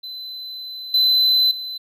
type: tone with level steps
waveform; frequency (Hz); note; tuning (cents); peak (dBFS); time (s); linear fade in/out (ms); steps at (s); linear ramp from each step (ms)
triangle; 4032; B7; +35; -29 / -12 / -26; 0.03-1.78; 10; 0.94 / 1.51; 2
effects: none